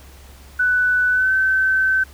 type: tone with pitch glide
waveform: sine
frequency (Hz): 1491 to 1536.5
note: F#6 to G6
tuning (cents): +13 to -35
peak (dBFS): -14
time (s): 0.59-2.04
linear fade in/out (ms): 10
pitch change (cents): +52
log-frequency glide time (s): 1.1-1.33
effects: added 68 Hz sine -41 dBFS peak until 2.13 s + pink hiss -47 dBFS RMS until 2.13 s